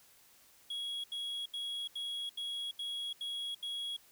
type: tone bursts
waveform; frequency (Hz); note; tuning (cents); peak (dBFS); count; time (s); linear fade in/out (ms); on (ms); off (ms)
triangle; 3322; G#7; 0; -35; 8; 0.7-3.966; 5; 340; 78
effects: white hiss -63 dBFS RMS until 4.11 s